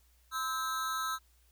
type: tone with amplitude modulation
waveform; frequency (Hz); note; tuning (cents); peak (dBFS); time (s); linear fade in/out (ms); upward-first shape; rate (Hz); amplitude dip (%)
square; 1300; E6; -24; -29; 0.31-1.19; 50; sine; 278; 90
effects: added 60 Hz sine -64 dBFS peak until 1.51 s + white hiss -70 dBFS RMS until 1.51 s